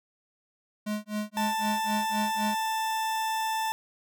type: tone with tremolo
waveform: square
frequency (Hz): 210.8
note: G#3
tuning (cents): +26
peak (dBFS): -28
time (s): 0.86-2.55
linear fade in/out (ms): 10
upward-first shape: sine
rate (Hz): 3.9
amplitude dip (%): 100
type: tone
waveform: 40% pulse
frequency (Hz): 884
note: A5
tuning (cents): +8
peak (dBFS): -26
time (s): 1.37-3.72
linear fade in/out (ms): 0
effects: none